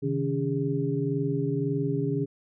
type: tone cluster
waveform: sine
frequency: 135.2 / 157 / 281.4 / 407.4 Hz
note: C#3 / D#3 / C#4 / G#4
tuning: -43 / +16 / +26 / -33 cents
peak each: -30 dBFS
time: 0.02-2.26 s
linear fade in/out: 20 ms
effects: none